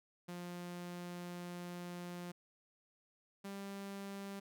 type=tone pair in turn; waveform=sawtooth; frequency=176.1 / 197.78 Hz; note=F3 / G3; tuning=+15 / +16 cents; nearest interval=major second; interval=201 cents; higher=second; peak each=-40 / -40 dBFS; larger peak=neither; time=0.28-2.32 / 3.44-4.4 s; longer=first; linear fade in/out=10 ms; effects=none